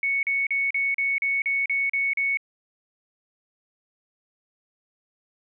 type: tone bursts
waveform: sine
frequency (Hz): 2217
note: C#7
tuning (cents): 0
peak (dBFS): -21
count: 10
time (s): 0.03-2.372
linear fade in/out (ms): 2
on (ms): 200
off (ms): 38
effects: none